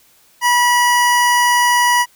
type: tone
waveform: 25% pulse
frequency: 972 Hz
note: B5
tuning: 28 cents flat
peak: -7 dBFS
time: 0.41-2.06 s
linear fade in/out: 50 ms
effects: white hiss -52 dBFS RMS until 2.15 s